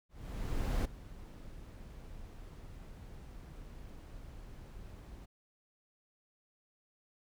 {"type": "noise with ADSR envelope", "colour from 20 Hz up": "brown", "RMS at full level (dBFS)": -31, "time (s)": [0.09, 5.26], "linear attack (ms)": 760, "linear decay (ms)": 7, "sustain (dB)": -18, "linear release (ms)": 13, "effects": []}